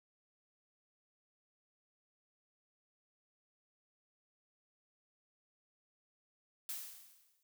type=noise with exponential decay; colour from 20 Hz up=blue; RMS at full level=-40 dBFS; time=6.69-7.43 s; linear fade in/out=1 ms; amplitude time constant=160 ms; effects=none